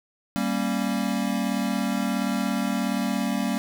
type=chord; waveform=square; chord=G diminished; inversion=none; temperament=equal with one note detuned; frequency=196 / 233.1 / 274.5 Hz; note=G3 / Bb3 / Db4; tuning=0 / 0 / -17 cents; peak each=-28 / -28 / -30 dBFS; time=0.36-3.58 s; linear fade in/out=0 ms; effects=none